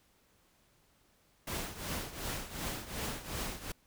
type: noise with tremolo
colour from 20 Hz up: pink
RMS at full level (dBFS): -36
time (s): 1.47-3.72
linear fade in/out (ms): 5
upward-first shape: triangle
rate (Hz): 2.7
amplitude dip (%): 80
effects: pink hiss -69 dBFS RMS until 3.86 s